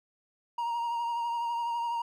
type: tone with vibrato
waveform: triangle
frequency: 939 Hz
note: A#5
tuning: 12 cents sharp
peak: -27 dBFS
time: 0.58-2.02 s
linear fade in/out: 5 ms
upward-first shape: triangle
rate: 12 Hz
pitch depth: 30 cents each way
effects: none